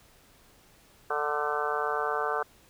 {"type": "harmonic tone with a mistuned harmonic", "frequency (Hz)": 148.2, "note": "D3", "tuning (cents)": 16, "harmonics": [3, 4, 5, 6, 7, 8, 9, 10], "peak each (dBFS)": [-33, -37, -34, -37, -37, -33, -36, -35], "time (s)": [1.1, 2.43], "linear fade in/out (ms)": 5, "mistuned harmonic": 10, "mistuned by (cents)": 44, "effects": ["pink hiss -59 dBFS RMS until 2.69 s"]}